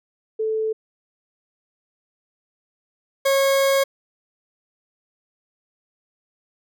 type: tone pair in turn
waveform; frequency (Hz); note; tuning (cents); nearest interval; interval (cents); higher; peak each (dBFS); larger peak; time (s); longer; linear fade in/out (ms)
sine / 40% pulse; 438.4 / 546.2; A4 / C#5; -6 / -26; major third; 380; second; -20 / -15; second; 0.39-0.73 / 3.25-3.84; second; 10
effects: none